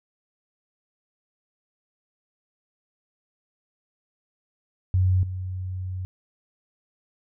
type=tone with level steps; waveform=sine; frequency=92.5 Hz; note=F#2; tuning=in tune; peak=-17 / -28 dBFS; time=4.94-6.05 s; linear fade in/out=0 ms; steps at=5.23 s; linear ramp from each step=2 ms; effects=none